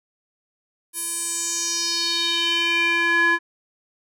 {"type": "tone with band-pass filter sweep", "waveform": "square", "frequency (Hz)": 338.9, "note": "E4", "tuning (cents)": 48, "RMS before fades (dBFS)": -22, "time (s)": [0.93, 3.39], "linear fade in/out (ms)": 50, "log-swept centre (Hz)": [11000, 1500], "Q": 4, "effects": []}